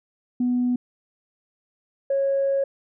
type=tone pair in turn; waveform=sine; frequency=246.9 / 549.2 Hz; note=B3 / C#5; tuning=0 / -16 cents; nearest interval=octave + major second; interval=1384 cents; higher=second; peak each=-18 dBFS; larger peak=neither; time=0.4-0.76 / 2.1-2.64 s; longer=second; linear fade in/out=5 ms; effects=tanh soft clip ceiling -15 dBFS